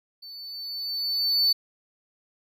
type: tone with level ramp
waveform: triangle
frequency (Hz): 4503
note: C#8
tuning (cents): +26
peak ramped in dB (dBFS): -39 to -16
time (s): 0.22-1.53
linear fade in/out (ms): 10
effects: none